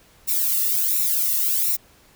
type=noise with flanger; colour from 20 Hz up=violet; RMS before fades=-21 dBFS; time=0.27-1.77 s; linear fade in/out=20 ms; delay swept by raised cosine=0.62 to 1.3 ms; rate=1.4 Hz; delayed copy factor=-0.8; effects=pink hiss -54 dBFS RMS until 2.15 s